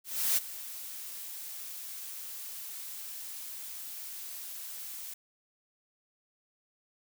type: noise with ADSR envelope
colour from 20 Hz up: blue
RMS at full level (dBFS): -26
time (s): 0.04-5.14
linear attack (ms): 330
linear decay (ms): 23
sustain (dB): -16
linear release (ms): 7
effects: none